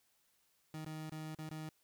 30% pulse tone with dropouts, 156.2 Hz, D#3, 7 cents sharp, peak -40 dBFS, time 0.74-1.69 s, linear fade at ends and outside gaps 2 ms, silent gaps 0.849-0.862 / 1.096-1.119 / 1.349-1.387 / 1.491-1.51 s, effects white hiss -75 dBFS RMS until 1.83 s

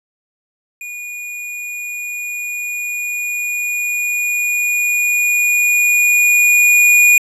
square tone with level ramp, 2446 Hz, D#7, 30 cents flat, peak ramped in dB -27 to -7 dBFS, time 0.81-7.18 s, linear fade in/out 2 ms, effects resampled to 32000 Hz

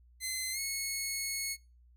10% pulse tone with pitch glide, 2055 to 2190 Hz, C7 to C#7, -32 to -22 cents, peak -25 dBFS, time 0.2-1.57 s, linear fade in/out 50 ms, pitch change +110 cents, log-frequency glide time 0.52-0.59 s, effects noise-tail reverb RT60 0.3 s tail -22 dB re dry + added 60 Hz sine -58 dBFS peak until 1.96 s

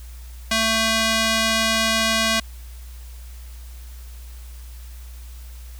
square tone with band-pass filter, 223 Hz, A3, 23 cents sharp, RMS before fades -20 dBFS, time 0.51-2.4 s, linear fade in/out 5 ms, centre 3900 Hz, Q 0.63, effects added 60 Hz sine -35 dBFS peak until 5.79 s + white hiss -49 dBFS RMS until 5.79 s

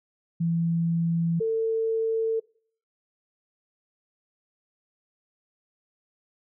sine tone pair in turn, 167.3 / 448.1 Hz, E3 / A4, +26 / +32 cents, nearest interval octave + perfect fourth, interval 1706 cents, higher second, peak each -22 dBFS, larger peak neither, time 0.4-1.4 / 1.4-2.4 s, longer neither, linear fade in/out 10 ms, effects noise-tail reverb RT60 0.5 s tail -23 dB re dry

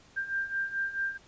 sine beating tone pair, 1584 / 1588.6 Hz, G6 / G6, +18 / +23 cents, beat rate 4.6 Hz, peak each -35 / -31 dBFS, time 0.16-1.18 s, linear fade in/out 20 ms, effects pink hiss -58 dBFS RMS until 1.27 s + resampled to 16000 Hz

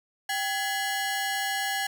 sawtooth ring-modulated tone, 1235 Hz, D#6, 13 cents flat, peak -20 dBFS, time 0.29-1.87 s, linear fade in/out 5 ms, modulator 448 Hz, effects 10-bit

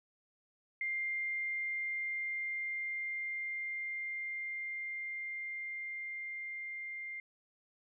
sine tone with level ramp, 2100 Hz, C7, 6 cents sharp, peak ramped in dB -33 to -40 dBFS, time 0.81-7.2 s, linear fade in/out 2 ms, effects none

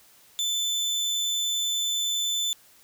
30% pulse tone, 3521 Hz, A7, in tune, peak -22 dBFS, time 0.39-2.53 s, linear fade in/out 0 ms, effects white hiss -56 dBFS RMS until 2.83 s

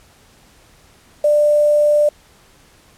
sine tone with quantisation, 593 Hz, D5, 17 cents sharp, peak -10 dBFS, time 1.24-2.09 s, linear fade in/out 5 ms, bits 6, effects pink hiss -50 dBFS RMS until 2.97 s + low-pass 12000 Hz 12 dB/octave

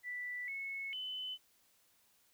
sine tone with pitch steps, 1973 / 2195 / 3024 Hz, B6 / C#7 / F#7, -2 / -18 / +37 cents, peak -39 dBFS, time 0.03-1.38 s, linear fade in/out 50 ms, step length 450 ms, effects white hiss -71 dBFS RMS until 2.33 s

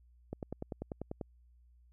click train, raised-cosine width 2 ms, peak -25 dBFS, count 10, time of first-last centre 0.33-1.212 s, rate 10.2 Hz, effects added 60 Hz sine -60 dBFS peak until 1.92 s

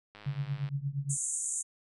click train, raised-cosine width 0.3 ms, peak -33 dBFS, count 57, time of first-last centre 0.15-0.688 s, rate 104 Hz
sine tone with tremolo, 140 Hz, C#3, 18 cents sharp, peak -27 dBFS, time 0.26-1.17 s, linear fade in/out 5 ms, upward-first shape triangle, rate 8.6 Hz, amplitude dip 95%
white band-pass noise, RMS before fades -34 dBFS, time 1.09-1.63 s, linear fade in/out 20 ms, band 6600 to 9400 Hz, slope 96 dB/octave
effects none

